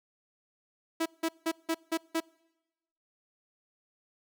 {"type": "tone bursts", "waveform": "sawtooth", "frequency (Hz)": 326.7, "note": "E4", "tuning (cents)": -15, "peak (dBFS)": -23, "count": 6, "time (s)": [1, 2.204], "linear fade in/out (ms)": 10, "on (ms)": 59, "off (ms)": 170, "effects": ["noise-tail reverb RT60 1.0 s tail -26 dB re dry"]}